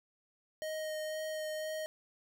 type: tone with vibrato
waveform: square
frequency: 622.3 Hz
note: D#5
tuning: in tune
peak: -37 dBFS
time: 0.62-1.86 s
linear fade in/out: 0 ms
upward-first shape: sine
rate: 2 Hz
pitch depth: 11 cents each way
effects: none